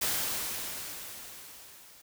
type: noise with level ramp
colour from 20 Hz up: white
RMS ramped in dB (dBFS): -29 to -55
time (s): 0.01-2.02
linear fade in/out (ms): 10
effects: none